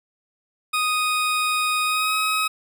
20% pulse tone with pitch glide, 1244.5 to 1270.6 Hz, D#6 to D#6, 0 to +36 cents, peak -15 dBFS, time 0.73-2.48 s, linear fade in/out 10 ms, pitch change +36 cents, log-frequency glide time 1.85-2.15 s, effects none

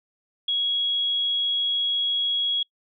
sine tone, 3322 Hz, G#7, in tune, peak -21 dBFS, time 0.48-2.63 s, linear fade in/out 5 ms, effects noise-tail reverb RT60 0.1 s tail -26 dB re dry

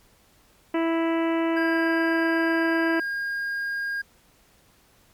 harmonic tone, 329.6 Hz, E4, in tune, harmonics 1 / 2 / 3 / 4 / 5 / 6 / 7 / 8 / 9, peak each -22 / -29 / -32 / -37 / -38 / -37 / -41 / -42 / -44 dBFS, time 0.74-3 s, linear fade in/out 5 ms
triangle tone, 1620 Hz, G#6, 43 cents flat, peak -24 dBFS, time 1.56-4.02 s, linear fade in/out 10 ms
effects pink hiss -59 dBFS RMS until 5.13 s + MP3 96 kbps

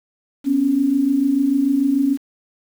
sine tone pair together, 251.9 / 278.7 Hz, B3 / C#4, +34 / +9 cents, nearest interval major second, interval 175 cents, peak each -21 / -15 dBFS, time 0.44-2.18 s, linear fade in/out 50 ms, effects 7-bit

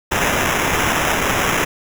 violet noise with sample-and-hold, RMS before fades -18 dBFS, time 0.11-1.65 s, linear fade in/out 10 ms, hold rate 4410 Hz, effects none

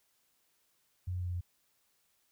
sine tone with pitch steps, 90.8 / 90.12 / 89.45 / 88.78 / 88.11 Hz, F#2 / F#2 / F2 / F2 / F2, -32 / -45 / +42 / +29 / +16 cents, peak -33 dBFS, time 1.07-1.41 s, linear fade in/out 10 ms, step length 68 ms, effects white hiss -74 dBFS RMS until 2.31 s

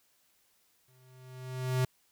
square tone with exponential growth, 128.4 Hz, C3, 32 cents flat, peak -25 dBFS, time 0.88-1.85 s, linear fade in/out 5 ms, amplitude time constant 210 ms, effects white hiss -70 dBFS RMS until 2.11 s

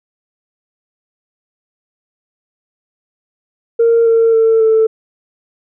sine tone with pitch steps, 462.2 / 455.6 / 449 / 442.6 Hz, A#4 / A#4 / A4 / A4, -15 / -40 / +35 / +10 cents, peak -6 dBFS, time 3.79-4.87 s, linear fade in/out 10 ms, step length 270 ms, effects tanh soft clip ceiling -4 dBFS

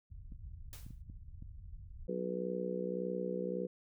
pink low-pass noise, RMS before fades -49 dBFS, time 0.1-2.07 s, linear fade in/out 5 ms, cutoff 100 Hz, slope 24 dB/octave
clicks, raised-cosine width 5 ms, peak -37 dBFS, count 5, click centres 0.322 / 0.865 / 0.907 / 1.099 / 1.424 s
white noise with exponential decay, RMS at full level -49 dBFS, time 0.73-1.02 s, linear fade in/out 0 ms, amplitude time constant 61 ms
harmonic tone, 61.74 Hz, B1, in tune, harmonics 3 / 4 / 5 / 6 / 7 / 8, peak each -40 / -48 / -48 / -42 / -42 / -39 dBFS, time 2.08-3.67 s, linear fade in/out 10 ms
effects none

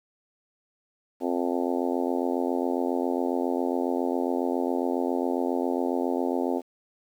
harmonic tone, 87.31 Hz, F2, in tune, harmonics 3 / 4 / 5 / 6 / 7 / 8 / 9 / 10, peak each -28 / -30 / -32 / -34 / -35 / -36 / -37 / -38 dBFS, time 1.2-6.62 s, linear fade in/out 50 ms, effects 9-bit

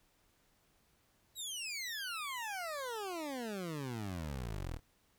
20% pulse exponential sweep, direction down, 3951 to 36.71 Hz, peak -34 dBFS, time 1.35-4.8 s, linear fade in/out 50 ms, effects pink hiss -72 dBFS RMS until 5.18 s

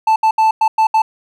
triangle tone bursts at uneven times, 880 Hz, A5, in tune, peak -7 dBFS, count 6, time 0.07-0.16 / 0.23-0.31 / 0.38-0.51 / 0.61-0.68 / 0.78-0.87 / 0.94-1.02 s, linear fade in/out 5 ms, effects none

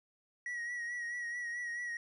triangle tone with vibrato, 1912 Hz, A#6, 43 cents sharp, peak -35 dBFS, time 0.46-1.97 s, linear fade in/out 2 ms, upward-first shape sine, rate 4.6 Hz, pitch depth 37 cents each way, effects resampled to 24000 Hz

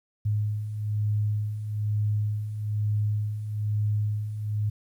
sine beating tone pair, 104.5 / 105.6 Hz, G#2 / G#2, +11 / +29 cents, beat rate 1.1 Hz, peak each -32 / -25 dBFS, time 0.25-4.7 s, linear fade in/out 10 ms, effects 10-bit

